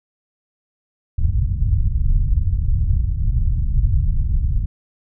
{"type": "low-pass noise", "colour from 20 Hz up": "pink", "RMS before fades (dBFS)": -17, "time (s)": [1.18, 4.66], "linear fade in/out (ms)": 5, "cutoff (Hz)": 110, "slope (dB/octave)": 24, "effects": []}